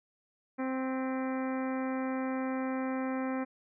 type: harmonic tone with a mistuned harmonic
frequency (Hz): 261.6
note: C4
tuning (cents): 0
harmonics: 1 / 2 / 3 / 4 / 5 / 6 / 7 / 8 / 9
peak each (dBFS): -32 / -38 / -42 / -44 / -46 / -48 / -49 / -50 / -51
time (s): 0.58-3.45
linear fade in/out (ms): 20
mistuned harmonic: 8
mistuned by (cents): -46
effects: none